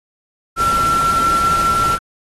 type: tone in noise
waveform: sine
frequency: 1355 Hz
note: E6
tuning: 47 cents sharp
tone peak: -13 dBFS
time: 0.56-1.99 s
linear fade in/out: 50 ms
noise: pink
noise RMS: -25 dBFS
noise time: 0.56-1.99 s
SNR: +9 dB
effects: AAC 32 kbps